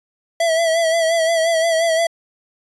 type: tone with vibrato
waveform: square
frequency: 658 Hz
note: E5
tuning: 3 cents flat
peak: -15 dBFS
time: 0.4-2.07 s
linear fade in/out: 5 ms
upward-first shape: sine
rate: 5.7 Hz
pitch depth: 46 cents each way
effects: resampled to 24000 Hz